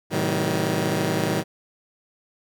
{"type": "chord", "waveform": "15% pulse", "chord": "A diminished seventh", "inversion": "none", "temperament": "just", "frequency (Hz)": [110, 132, 158.4, 190.08], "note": ["A2", "C3", "Eb3", "Gb3"], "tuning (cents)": [0, 16, 31, 47], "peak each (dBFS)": [-22, -25, -19, -20], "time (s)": [0.1, 1.44], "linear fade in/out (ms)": 50, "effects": []}